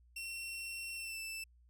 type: tone with pitch glide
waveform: sawtooth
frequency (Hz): 2717 to 2650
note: F7 to E7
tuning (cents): -48 to +9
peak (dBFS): -38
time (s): 0.16-1.44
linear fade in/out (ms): 5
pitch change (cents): -43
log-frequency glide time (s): 0.95-1.2
effects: added 60 Hz sine -62 dBFS peak until 1.69 s